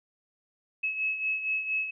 sine beating tone pair, 2580 / 2584.3 Hz, E7 / E7, -38 / -35 cents, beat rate 4.3 Hz, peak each -28 / -35 dBFS, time 0.83-1.91 s, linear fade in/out 10 ms, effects none

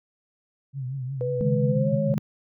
sine tone with vibrato, 131.6 Hz, C3, 10 cents sharp, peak -28 dBFS, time 0.73-2.19 s, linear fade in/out 50 ms, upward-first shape triangle, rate 5.6 Hz, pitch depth 110 cents each way
sine tone with pitch glide, 493.9 to 551.2 Hz, B4 to C#5, 0 to -10 cents, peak -25 dBFS, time 1.21-2.14 s, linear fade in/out 0 ms, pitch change +190 cents, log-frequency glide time 1.67-1.92 s
sine chord, C# suspended second, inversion none, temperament equal, 138.59 / 155.56 / 207.7 Hz, C#3 / D#3 / G#3, 0 / 0 / 0 cents, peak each -26 / -26 / -26 dBFS, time 1.41-2.18 s, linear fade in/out 0 ms
effects none

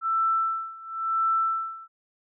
sine tone with tremolo, 1330 Hz, E6, 15 cents sharp, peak -20 dBFS, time 0.01-1.88 s, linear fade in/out 50 ms, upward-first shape sine, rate 0.96 Hz, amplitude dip 90%, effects none

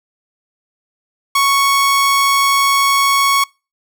sawtooth tone, 1108.7 Hz, C#6, in tune, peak -7 dBFS, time 1.35-3.44 s, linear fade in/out 5 ms, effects noise-tail reverb RT60 0.3 s tail -26 dB re dry

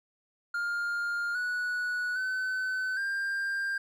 triangle tone with pitch steps, 1407 / 1471 / 1517 / 1593 Hz, F6 / F#6 / F#6 / G6, +12 / -11 / +43 / +27 cents, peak -27 dBFS, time 0.54-3.78 s, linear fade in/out 5 ms, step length 810 ms, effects none

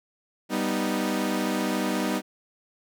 sawtooth chord, G augmented, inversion none, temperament equal, 196 / 246.9 / 311.1 Hz, G3 / B3 / D#4, 0 / 0 / 0 cents, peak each -25 dBFS, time 0.49-2.22 s, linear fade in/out 50 ms, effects none

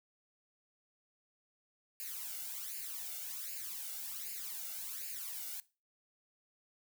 blue noise with flanger, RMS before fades -43 dBFS, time 2-5.6 s, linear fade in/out 0 ms, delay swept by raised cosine 0.42 to 1.42 ms, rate 1.3 Hz, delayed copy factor +0.8, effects noise-tail reverb RT60 0.3 s tail -19 dB re dry

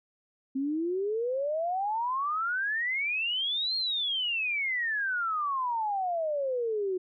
sine exponential two-way sweep, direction up then down, 261.6 to 4276 to 360.3 Hz, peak -27 dBFS, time 0.55-6.98 s, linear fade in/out 10 ms, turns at 3.76 s, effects none

